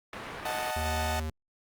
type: low-pass noise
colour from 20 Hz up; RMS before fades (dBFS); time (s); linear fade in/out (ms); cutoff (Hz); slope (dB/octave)
white; -40; 0.13-0.71; 2; 1900; 12
type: chord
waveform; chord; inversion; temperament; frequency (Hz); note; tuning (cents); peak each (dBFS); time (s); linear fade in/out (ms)
sawtooth; D# diminished; none; equal; 622.3 / 740 / 880; D#5 / F#5 / A5; 0 / 0 / 0; -31; 0.45-1.2; 5
type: tone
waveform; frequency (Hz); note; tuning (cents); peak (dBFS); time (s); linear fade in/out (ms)
square; 78.4; D#2; +14; -32; 0.76-1.3; 5
effects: Opus 48 kbps